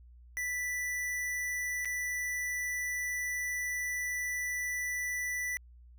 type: tone with dropouts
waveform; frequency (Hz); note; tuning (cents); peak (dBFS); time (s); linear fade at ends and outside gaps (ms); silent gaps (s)
square; 1975.5; B6; 0; -33; 0.37-5.57; 0; 1.848-1.855
effects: added 60 Hz sine -52 dBFS peak until 5.98 s